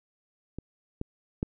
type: clicks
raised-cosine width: 3 ms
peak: -23 / -19 / -15 dBFS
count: 3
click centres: 0.586 / 1.014 / 1.429 s
effects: none